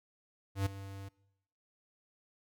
square tone with ADSR envelope, 98 Hz, G2, in tune, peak -28 dBFS, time 0.55-1.09 s, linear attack 110 ms, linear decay 10 ms, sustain -16 dB, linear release 11 ms, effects noise-tail reverb RT60 0.9 s tail -23 dB re dry

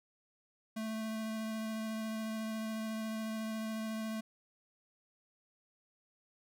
square tone with vibrato, 220 Hz, A3, in tune, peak -37 dBFS, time 0.76-4.21 s, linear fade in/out 10 ms, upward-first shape triangle, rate 14 Hz, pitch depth 13 cents each way, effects none

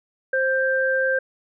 sine tone pair together, 526 / 1576.2 Hz, C5 / G6, +9 / +9 cents, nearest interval octave + perfect fifth, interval 1900 cents, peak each -21 dBFS, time 0.33-1.19 s, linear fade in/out 5 ms, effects none

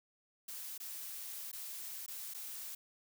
blue noise with dropouts, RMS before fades -45 dBFS, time 0.48-2.75 s, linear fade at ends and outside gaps 5 ms, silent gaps 0.779-0.8 / 1.516-1.529 / 2.063-2.08 / 2.338-2.345 s, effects none

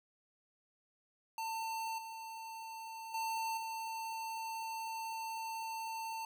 square tone with level steps, 898 Hz, A5, 35 cents sharp, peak -38 / -45 / -36 / -40 dBFS, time 1.38-6.25 s, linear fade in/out 2 ms, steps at 1.98 / 3.14 / 3.57 s, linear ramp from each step 5 ms, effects none

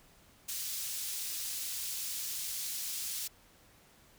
pink high-pass noise, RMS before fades -38 dBFS, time 0.48-3.28 s, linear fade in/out 10 ms, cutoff 4900 Hz, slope 12 dB/octave, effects pink hiss -62 dBFS RMS until 4.18 s

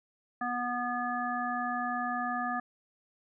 harmonic tone, 244.3 Hz, B3, 19 cents flat, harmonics 1 / 3 / 5 / 7, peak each -37 / -34 / -35 / -37 dBFS, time 0.41-2.6 s, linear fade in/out 5 ms, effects none

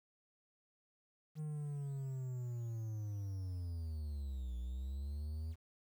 triangle linear two-way sweep, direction down then up, 155.56 to 59.7 to 81.9 Hz, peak -37 dBFS, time 1.35-5.56 s, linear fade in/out 50 ms, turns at 4.57 s, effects 11-bit

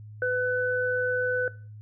sine tone pair together, 501 / 1501.3 Hz, B4 / F#6, +25 / +25 cents, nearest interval octave + perfect fifth, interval 1900 cents, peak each -26 dBFS, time 0.22-1.48 s, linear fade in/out 2 ms, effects noise-tail reverb RT60 0.4 s tail -20 dB re dry + added 106 Hz sine -41 dBFS peak until 1.81 s

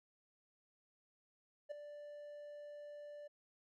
triangle tone with ADSR envelope, 587.3 Hz, D5, in tune, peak -37 dBFS, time 1.69-3.28 s, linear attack 24 ms, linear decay 7 ms, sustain -10 dB, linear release 12 ms, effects none

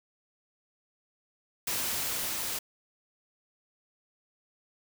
white noise with level ramp, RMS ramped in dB -31 to -34 dBFS, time 1.67-2.59 s, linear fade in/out 5 ms, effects none

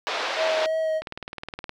pink band-pass noise, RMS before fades -28 dBFS, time 0.07-0.66 s, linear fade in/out 0 ms, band 470 to 4600 Hz, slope 24 dB/octave
triangle tone with vibrato, 636 Hz, D#5, 38 cents sharp, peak -20 dBFS, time 0.36-1.02 s, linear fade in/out 50 ms, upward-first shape sine, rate 3 Hz, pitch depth 15 cents each way
click train, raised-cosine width 0.3 ms, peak -18 dBFS, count 14, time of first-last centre 1.02-1.694 s, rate 19.3 Hz
effects none

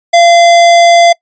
square tone, 686 Hz, F5, 31 cents flat, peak -3 dBFS, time 0.13-1.13 s, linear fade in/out 10 ms, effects noise-tail reverb RT60 0.1 s tail -24 dB re dry + resampled to 16000 Hz

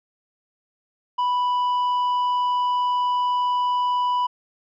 sine tone with tanh clipping, 987.8 Hz, B5, in tune, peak -20 dBFS, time 1.18-4.27 s, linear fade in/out 10 ms, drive 5 dB, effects none

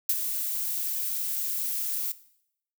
violet noise with ADSR envelope, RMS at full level -22 dBFS, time 0.09-2.12 s, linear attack 4 ms, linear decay 49 ms, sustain -8 dB, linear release 4 ms, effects noise-tail reverb RT60 0.7 s tail -17 dB re dry

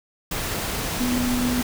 sine tone in noise, 246.9 Hz, B3, in tune, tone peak -21 dBFS, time 1-1.62 s, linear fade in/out 5 ms, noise pink, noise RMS -27 dBFS, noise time 0.31-1.63 s, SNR +3 dB, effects none

